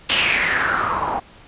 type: noise with low-pass filter sweep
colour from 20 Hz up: white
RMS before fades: -20 dBFS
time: 0.09-1.2 s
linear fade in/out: 10 ms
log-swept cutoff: 3100 to 830 Hz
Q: 4.9
effects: pink hiss -46 dBFS RMS until 1.47 s + resampled to 8000 Hz